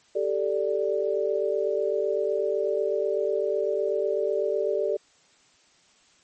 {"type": "chord", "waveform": "sine", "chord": "G suspended second", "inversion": "none", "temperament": "equal", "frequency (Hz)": [392, 440, 587.3], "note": ["G4", "A4", "D5"], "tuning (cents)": [0, 0, 0], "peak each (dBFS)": -27, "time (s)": [0.15, 4.97], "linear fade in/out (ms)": 10, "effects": ["white hiss -60 dBFS RMS until 6.23 s", "MP3 32 kbps"]}